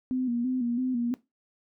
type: tone with vibrato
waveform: sine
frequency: 246.9 Hz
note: B3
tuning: in tune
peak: -25 dBFS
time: 0.11-1.14 s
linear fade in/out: 0 ms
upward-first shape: square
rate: 3 Hz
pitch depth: 64 cents each way
effects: noise-tail reverb RT60 0.2 s tail -17 dB re dry